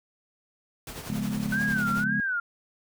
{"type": "noise with tremolo", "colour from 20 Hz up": "pink", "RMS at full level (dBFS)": -37, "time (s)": [0.87, 2.04], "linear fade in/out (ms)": 2, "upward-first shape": "triangle", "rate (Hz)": 11, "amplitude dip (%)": 60}
{"type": "chord", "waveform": "sine", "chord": "C# dominant seventh", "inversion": "none", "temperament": "equal", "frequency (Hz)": [138.59, 174.61, 207.7, 246.9], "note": ["C#3", "E#3", "G#3", "B3"], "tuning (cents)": [0, 0, 0, 0], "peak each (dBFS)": [-35, -35, -29, -34], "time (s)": [1.1, 2.2], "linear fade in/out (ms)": 0}
{"type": "tone with vibrato", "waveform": "sine", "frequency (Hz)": 1502, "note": "F#6", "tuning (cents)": 26, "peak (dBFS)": -25, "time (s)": [1.52, 2.4], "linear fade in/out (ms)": 5, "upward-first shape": "sine", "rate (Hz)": 1.9, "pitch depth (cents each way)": 160}
{"effects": []}